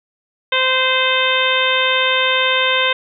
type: harmonic tone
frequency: 518 Hz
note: C5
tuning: 17 cents flat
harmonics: 1 / 2 / 3 / 4 / 5 / 6 / 7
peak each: -21 / -21 / -21 / -21 / -21 / -21 / -21 dBFS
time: 0.52-2.93 s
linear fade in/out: 5 ms
effects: none